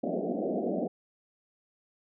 pink band-pass noise, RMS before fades -31 dBFS, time 0.03-0.88 s, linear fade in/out 10 ms, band 180 to 720 Hz, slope 96 dB/octave, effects none

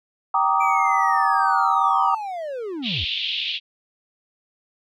sine chord, Eb major seventh, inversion first, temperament just, 777.8 / 933.4 / 1166.7 / 1244.5 Hz, G5 / Bb5 / D6 / Eb6, -14 / +2 / -12 / 0 cents, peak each -22 dBFS, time 0.34-2.15 s, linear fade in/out 5 ms
triangle linear sweep, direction down, 2349 to 55 Hz, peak -25 dBFS, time 0.6-3.05 s, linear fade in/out 10 ms
pink band-pass noise, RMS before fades -26 dBFS, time 2.82-3.6 s, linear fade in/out 50 ms, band 2700 to 3800 Hz, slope 48 dB/octave
effects none

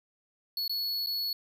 square tone with dropouts, 4390 Hz, C#8, 18 cents flat, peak -30 dBFS, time 0.57-1.33 s, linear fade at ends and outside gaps 2 ms, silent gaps 0.679-0.695 / 1.062-1.07 s, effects none

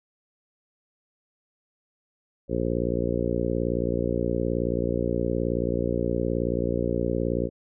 harmonic tone, 58.9 Hz, A#1, 19 cents sharp, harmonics 1 / 2 / 3 / 4 / 5 / 6 / 7 / 8 / 9, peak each -32 / -32 / -32 / -32 / -32 / -32 / -32 / -32 / -32 dBFS, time 2.48-7.5 s, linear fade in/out 50 ms, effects none

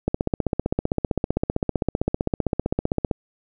click train, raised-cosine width 2 ms, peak -7 dBFS, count 48, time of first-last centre 0.08-3.112 s, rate 15.5 Hz, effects none

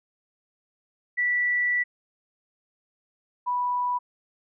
sine tone pair in turn, 1960 / 984.3 Hz, B6 / B5, -14 / -6 cents, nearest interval octave, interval 1192 cents, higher first, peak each -21 / -23 dBFS, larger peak first, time 1.17-1.84 / 3.46-3.99 s, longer first, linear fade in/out 20 ms, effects none

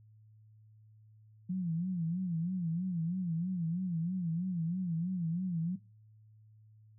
sine tone with vibrato, 174.2 Hz, F3, 4 cents flat, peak -31 dBFS, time 1.49-5.76 s, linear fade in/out 10 ms, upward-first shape sine, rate 3.1 Hz, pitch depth 130 cents each way, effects noise-tail reverb RT60 0.3 s tail -20 dB re dry + added 108 Hz sine -57 dBFS peak until 6.98 s

